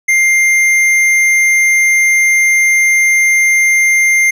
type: tone with hard clipping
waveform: triangle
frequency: 2100 Hz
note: C7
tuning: 6 cents sharp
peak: -9 dBFS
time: 0.08-4.31 s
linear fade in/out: 10 ms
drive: 13 dB
effects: none